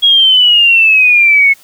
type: exponential sweep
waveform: sine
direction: down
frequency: 3322 to 2182 Hz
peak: -4 dBFS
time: 0.02-1.54 s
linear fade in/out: 20 ms
effects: white hiss -43 dBFS RMS until 1.63 s